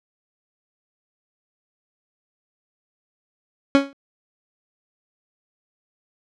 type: tone with exponential decay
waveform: 30% pulse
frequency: 277.2 Hz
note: C#4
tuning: in tune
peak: -6 dBFS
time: 3.75-3.93 s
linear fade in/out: 0 ms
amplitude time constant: 39 ms
effects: low-pass 4000 Hz 12 dB/octave